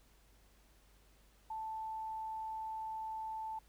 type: tone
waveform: sine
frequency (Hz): 880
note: A5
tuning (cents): 0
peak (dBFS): -39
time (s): 1.5-3.59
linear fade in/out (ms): 5
effects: added 50 Hz sine -65 dBFS peak until 3.68 s + pink hiss -69 dBFS RMS until 3.68 s